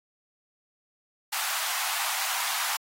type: high-pass noise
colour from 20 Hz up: pink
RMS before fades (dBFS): -30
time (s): 1.32-2.77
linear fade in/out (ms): 10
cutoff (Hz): 750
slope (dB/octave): 48
effects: AAC 48 kbps